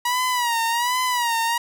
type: tone with vibrato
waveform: sawtooth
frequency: 962 Hz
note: B5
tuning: 46 cents flat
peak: -16 dBFS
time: 0.05-1.58 s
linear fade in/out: 5 ms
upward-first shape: sine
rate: 1.3 Hz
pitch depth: 90 cents each way
effects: none